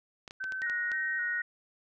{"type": "clicks", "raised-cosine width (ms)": 0.2, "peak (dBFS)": -26, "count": 7, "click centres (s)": [0.278, 0.309, 0.441, 0.522, 0.619, 0.698, 0.917]}
{"type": "tone with vibrato", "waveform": "sine", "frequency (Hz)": 1500, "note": "F#6", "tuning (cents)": 23, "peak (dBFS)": -33, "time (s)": [0.4, 1.42], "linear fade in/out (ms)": 10, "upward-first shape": "square", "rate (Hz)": 1.9, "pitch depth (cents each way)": 38}
{"type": "tone", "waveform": "sine", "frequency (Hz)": 1875, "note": "A#6", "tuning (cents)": 10, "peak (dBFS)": -31, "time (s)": [0.62, 1.42], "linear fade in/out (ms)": 5}
{"effects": []}